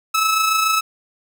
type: tone with amplitude modulation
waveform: sawtooth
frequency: 1300 Hz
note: E6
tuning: 24 cents flat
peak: -10 dBFS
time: 0.14-0.81 s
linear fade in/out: 10 ms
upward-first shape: sine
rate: 27 Hz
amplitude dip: 40%
effects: none